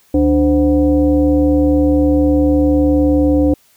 sine tone with frequency modulation, 294.7 Hz, D4, 6 cents sharp, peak -9 dBFS, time 0.14-3.54 s, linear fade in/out 5 ms, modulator 223 Hz, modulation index 0.92, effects white hiss -53 dBFS RMS until 3.76 s

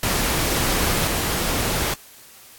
pink noise with level steps, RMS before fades -21 / -23 dBFS, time 0.03-1.94 s, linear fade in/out 2 ms, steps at 1.07 s, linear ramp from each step 5 ms, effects white hiss -46 dBFS RMS until 2.58 s + AAC 64 kbps

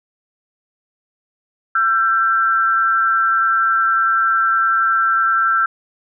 sine tone pair together, 1344.6 / 1568 Hz, E6 / G6, +34 / 0 cents, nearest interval minor third, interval 266 cents, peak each -14 / -18 dBFS, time 1.75-5.66 s, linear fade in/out 5 ms, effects none

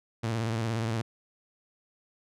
sawtooth tone with vibrato, 113.1 Hz, A2, 48 cents sharp, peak -24 dBFS, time 0.23-1.02 s, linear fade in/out 10 ms, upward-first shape square, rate 17 Hz, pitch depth 53 cents each way, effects low-pass 8000 Hz 12 dB/octave

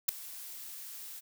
blue noise with ADSR envelope, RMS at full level -23 dBFS, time 0.08-1.21 s, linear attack 11 ms, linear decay 3 ms, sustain -22 dB, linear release 28 ms, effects none

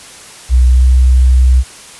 sine tone with pitch glide, 62.5 to 63.7 Hz, B1 to C2, +21 to -46 cents, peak -4 dBFS, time 0.49-1.64 s, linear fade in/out 50 ms, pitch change +33 cents, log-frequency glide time 0.67-0.84 s, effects white hiss -34 dBFS RMS until 1.99 s + resampled to 24000 Hz

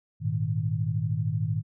sine chord, Ab suspended second, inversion none, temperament just, 103.83 / 116.8 / 155.74 Hz, Ab2 / Bb2 / Eb3, 0 / +4 / +2 cents, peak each -29 dBFS, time 0.2-1.63 s, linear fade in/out 50 ms, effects none

